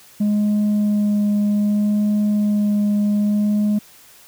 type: tone with vibrato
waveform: sine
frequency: 207.7 Hz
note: G#3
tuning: in tune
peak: -12 dBFS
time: 0.2-3.79 s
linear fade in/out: 10 ms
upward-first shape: sine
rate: 0.64 Hz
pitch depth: 10 cents each way
effects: tanh soft clip ceiling -14 dBFS + white hiss -47 dBFS RMS until 4.27 s